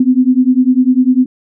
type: beating tone pair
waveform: sine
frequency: 250 / 260 Hz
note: B3 / C4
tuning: +21 / -11 cents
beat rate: 10 Hz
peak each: -10 dBFS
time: 0-1.26 s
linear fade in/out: 5 ms
effects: none